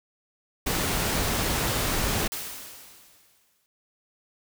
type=noise; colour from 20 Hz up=pink; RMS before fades=-26 dBFS; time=0.66-2.28 s; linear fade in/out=10 ms
type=noise with exponential decay; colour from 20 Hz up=white; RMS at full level=-32 dBFS; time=2.32-3.66 s; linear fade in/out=0 ms; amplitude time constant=290 ms
effects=none